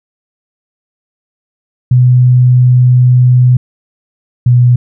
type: tone pair in turn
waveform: sine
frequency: 125.2 / 122.91 Hz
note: B2 / B2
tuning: +24 / -8 cents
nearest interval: unison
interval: 32 cents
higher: first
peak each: -3 dBFS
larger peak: neither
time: 1.91-3.57 / 4.46-4.76 s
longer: first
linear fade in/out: 5 ms
effects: none